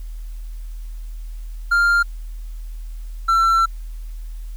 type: tone pair in turn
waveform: triangle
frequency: 1396.9 / 1346.7 Hz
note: F6 / E6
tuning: 0 / +37 cents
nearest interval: minor second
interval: 63 cents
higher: first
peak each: -11 dBFS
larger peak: neither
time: 1.71-2.03 / 3.28-3.66 s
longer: second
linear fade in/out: 10 ms
effects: added 40 Hz sine -28 dBFS peak until 4.56 s + white hiss -54 dBFS RMS until 4.56 s